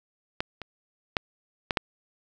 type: clicks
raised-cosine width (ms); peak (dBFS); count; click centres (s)
0.3; -11 / -21 / -7 / -9 / -6; 5; 0.405 / 0.617 / 1.168 / 1.708 / 1.772
effects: none